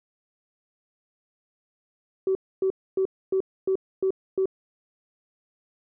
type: tone bursts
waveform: sine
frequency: 381 Hz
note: G4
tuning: 49 cents flat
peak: -19 dBFS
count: 7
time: 2.27-4.457 s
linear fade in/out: 2 ms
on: 81 ms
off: 270 ms
effects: tanh soft clip ceiling -15 dBFS